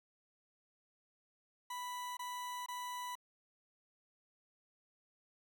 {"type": "tone bursts", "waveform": "40% pulse", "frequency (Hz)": 987.8, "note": "B5", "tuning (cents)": 0, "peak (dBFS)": -40, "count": 3, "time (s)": [1.7, 3.154], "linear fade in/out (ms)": 5, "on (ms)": 470, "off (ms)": 22, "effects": []}